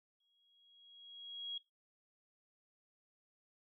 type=tone with exponential growth; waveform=sine; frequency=3300 Hz; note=G#7; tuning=12 cents flat; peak=-38 dBFS; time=0.2-1.58 s; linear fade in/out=5 ms; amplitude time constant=300 ms; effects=noise-tail reverb RT60 0.2 s tail -19 dB re dry